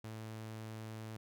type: tone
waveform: sawtooth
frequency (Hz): 110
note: A2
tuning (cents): 0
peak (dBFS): -40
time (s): 0.04-1.17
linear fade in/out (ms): 5
effects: none